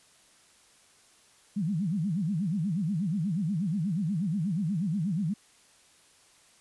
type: tone with vibrato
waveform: sine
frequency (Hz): 179.7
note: F3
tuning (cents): +50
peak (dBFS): -26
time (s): 1.56-5.34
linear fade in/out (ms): 10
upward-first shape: sine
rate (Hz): 8.3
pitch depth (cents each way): 290
effects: white hiss -60 dBFS RMS until 6.6 s + resampled to 24000 Hz